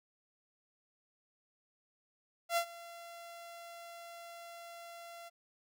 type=tone with ADSR envelope; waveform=sawtooth; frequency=683 Hz; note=F5; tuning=39 cents flat; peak=-24 dBFS; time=2.49-5.3 s; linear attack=78 ms; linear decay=81 ms; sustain=-20 dB; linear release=24 ms; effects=none